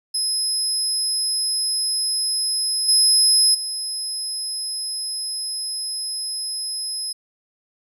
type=tone with level steps; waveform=30% pulse; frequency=5100 Hz; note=D#8; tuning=42 cents sharp; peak=-16 / -9 / -21 dBFS; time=0.14-7.13 s; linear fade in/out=10 ms; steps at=2.88 / 3.54 s; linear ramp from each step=10 ms; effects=none